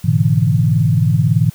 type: chord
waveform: sine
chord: E dominant seventh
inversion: first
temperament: equal with one note detuned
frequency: 106.13 / 123.47 / 146.83 / 164.81 Hz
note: G#2 / B2 / D3 / E3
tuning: +38 / 0 / 0 / 0 cents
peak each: -16 dBFS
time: 0.04-1.5 s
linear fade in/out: 10 ms
effects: white hiss -44 dBFS RMS until 1.54 s